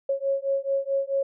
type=beating tone pair; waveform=sine; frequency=546 / 550.6 Hz; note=C#5 / C#5; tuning=-26 / -12 cents; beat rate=4.6 Hz; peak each=-26 dBFS; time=0.09-1.23 s; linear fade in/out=5 ms; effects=none